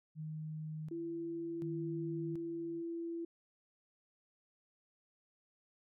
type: tone with tremolo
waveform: sine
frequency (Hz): 155.56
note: D#3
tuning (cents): 0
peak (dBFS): -40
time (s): 0.15-2.83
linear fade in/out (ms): 50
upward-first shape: square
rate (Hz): 0.68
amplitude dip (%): 80
type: tone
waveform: sine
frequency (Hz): 335.8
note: E4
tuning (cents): +32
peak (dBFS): -38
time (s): 0.91-3.25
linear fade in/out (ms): 5
effects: none